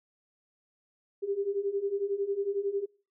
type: beating tone pair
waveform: sine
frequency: 392 / 403 Hz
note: G4 / G4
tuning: 0 / +48 cents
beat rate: 11 Hz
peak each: -33 / -30 dBFS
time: 1.22-2.86 s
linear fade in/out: 20 ms
effects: noise-tail reverb RT60 0.4 s tail -25 dB re dry